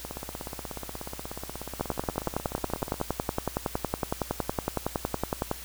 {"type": "two click trains", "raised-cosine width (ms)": 1, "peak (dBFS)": [-12, -21], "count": [41, 50], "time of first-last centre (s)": [[1.81, 5.514], [0.05, 3.002]], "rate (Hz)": [10.8, 16.6], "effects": ["added 60 Hz sine -46 dBFS peak until 5.64 s", "white hiss -43 dBFS RMS until 5.64 s"]}